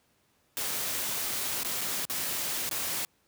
white noise with dropouts, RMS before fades -32 dBFS, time 0.57-3.05 s, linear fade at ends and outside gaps 0 ms, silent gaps 1.633-1.648 / 1.81-1.814 / 2.052-2.098 / 2.692-2.712 s, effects pink hiss -69 dBFS RMS until 3.27 s + high-pass 80 Hz 12 dB/octave

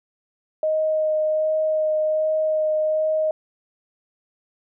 sine tone with vibrato, 622.3 Hz, D#5, in tune, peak -18 dBFS, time 0.63-3.31 s, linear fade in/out 2 ms, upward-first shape sine, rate 1.3 Hz, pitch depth 10 cents each way, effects none

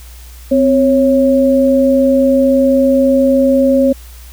sine tone pair together, 259.1 / 549 Hz, C4 / C#5, -17 / -17 cents, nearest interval octave + minor second, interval 1300 cents, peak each -10 dBFS, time 0.51-3.93 s, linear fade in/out 10 ms, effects added 60 Hz sine -32 dBFS peak until 4.32 s + white hiss -41 dBFS RMS until 4.32 s

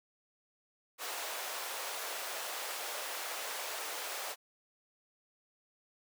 pink high-pass noise, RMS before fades -40 dBFS, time 0.98-4.36 s, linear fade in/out 50 ms, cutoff 510 Hz, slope 24 dB/octave, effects none

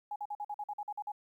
sine tone bursts, 830.6 Hz, G#5, in tune, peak -35 dBFS, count 11, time 0.11-1.119 s, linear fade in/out 5 ms, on 49 ms, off 47 ms, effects 12-bit

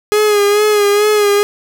45% pulse tone with vibrato, 415.3 Hz, G#4, in tune, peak -9 dBFS, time 0.12-1.43 s, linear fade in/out 0 ms, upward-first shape sine, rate 2.3 Hz, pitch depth 42 cents each way, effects none

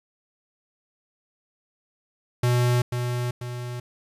square tone with echo, 122.5 Hz, B2, 14 cents flat, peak -19 dBFS, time 2.43-2.82 s, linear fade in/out 5 ms, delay 490 ms, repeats 2, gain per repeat -6 dB, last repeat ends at 3.8 s, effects resampled to 32000 Hz + 9-bit

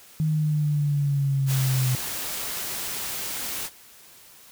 sine linear sweep, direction down, 156.8 to 127 Hz, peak -20 dBFS, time 0.2-1.95 s, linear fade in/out 0 ms
white noise, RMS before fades -31 dBFS, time 1.46-3.7 s, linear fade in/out 50 ms
effects white hiss -50 dBFS RMS until 4.51 s

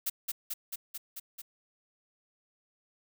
blue noise with echo, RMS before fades -31 dBFS, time 0.06-0.1 s, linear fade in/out 10 ms, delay 220 ms, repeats 6, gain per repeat -2 dB, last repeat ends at 1.42 s, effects none

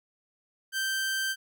sawtooth tone, 1562 Hz, G6, 7 cents flat, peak -24 dBFS, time 0.72-1.36 s, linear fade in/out 50 ms, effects none

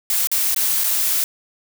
blue noise with dropouts, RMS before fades -19 dBFS, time 0.1-1.24 s, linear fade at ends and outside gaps 1 ms, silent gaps 0.272-0.315 / 0.546-0.562 / 0.837-0.841 s, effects none

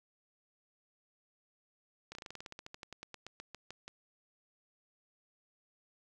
slowing click train, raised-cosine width 0.2 ms, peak -28 dBFS, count 22, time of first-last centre 2.12-3.88 s, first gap 31 ms, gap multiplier 1.09, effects none

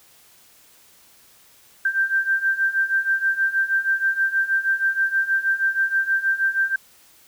sine beating tone pair, 1568 / 1574.3 Hz, G6 / G6, 0 / +7 cents, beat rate 6.3 Hz, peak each -23 / -20 dBFS, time 1.85-6.76 s, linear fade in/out 5 ms, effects white hiss -53 dBFS RMS until 7.27 s

